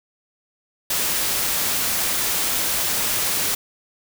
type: noise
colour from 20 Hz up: white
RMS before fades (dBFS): -22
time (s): 0.9-3.55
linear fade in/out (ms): 5
effects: none